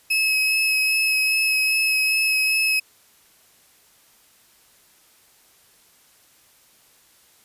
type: tone with vibrato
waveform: 35% pulse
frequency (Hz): 2572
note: E7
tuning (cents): -43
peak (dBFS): -16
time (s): 0.1-2.8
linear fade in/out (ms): 10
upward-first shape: sine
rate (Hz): 2.5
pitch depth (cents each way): 13
effects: white hiss -56 dBFS RMS until 7.44 s + resampled to 32000 Hz